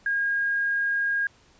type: tone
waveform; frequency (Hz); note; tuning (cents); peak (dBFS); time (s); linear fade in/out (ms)
sine; 1627; G#6; -36; -22; 0.06-1.27; 2
effects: pink hiss -58 dBFS RMS until 1.59 s + resampled to 16000 Hz